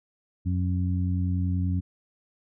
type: harmonic tone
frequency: 90.4 Hz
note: F#2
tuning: 40 cents flat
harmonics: 1 / 2 / 3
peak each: -24 / -30 / -34 dBFS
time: 0.45-1.81 s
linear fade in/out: 20 ms
effects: none